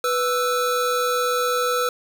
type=tone pair together; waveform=square; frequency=493.9 / 1318.6 Hz; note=B4 / E6; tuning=0 / 0 cents; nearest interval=octave + perfect fourth; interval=1700 cents; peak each=-23 dBFS; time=0.04-1.89 s; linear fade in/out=2 ms; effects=none